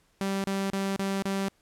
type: tone bursts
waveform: sawtooth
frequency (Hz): 195.2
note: G3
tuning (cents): -7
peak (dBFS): -23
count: 5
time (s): 0.21-1.484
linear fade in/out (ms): 0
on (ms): 230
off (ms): 31
effects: pink hiss -67 dBFS RMS until 1.61 s + low-pass 12000 Hz 12 dB/octave